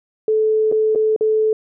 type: tone with dropouts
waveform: sine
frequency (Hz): 434.9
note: A4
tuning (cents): -20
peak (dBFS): -13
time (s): 0.28-1.53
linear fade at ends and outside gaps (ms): 2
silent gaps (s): 0.716-0.723 / 0.95-0.957 / 1.163-1.209
effects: none